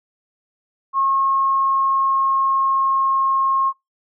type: tone with pitch glide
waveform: sine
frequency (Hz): 1084 to 1076.5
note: C#6 to C6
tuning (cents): -39 to +49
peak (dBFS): -15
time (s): 0.93-3.73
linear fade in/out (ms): 50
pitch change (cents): -12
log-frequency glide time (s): 1.08-3.29
effects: noise-tail reverb RT60 0.2 s tail -22 dB re dry